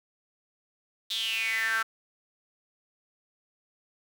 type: tone with high-pass filter sweep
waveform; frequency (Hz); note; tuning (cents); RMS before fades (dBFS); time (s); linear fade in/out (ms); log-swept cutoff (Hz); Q
sawtooth; 224; A3; +31; -29; 1.1-1.83; 10; 3700 to 1400; 8.8
effects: none